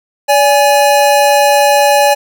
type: tone pair together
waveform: square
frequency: 575.4 / 830 Hz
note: D5 / G#5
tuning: -36 / -1 cents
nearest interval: tritone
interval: 635 cents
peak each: -10 dBFS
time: 0.28-2.15 s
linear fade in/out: 20 ms
effects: none